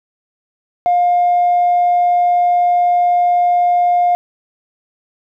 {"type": "tone with tanh clipping", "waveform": "triangle", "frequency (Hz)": 708, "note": "F5", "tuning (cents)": 23, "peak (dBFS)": -10, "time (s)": [0.86, 4.15], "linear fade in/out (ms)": 0, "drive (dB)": 5, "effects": []}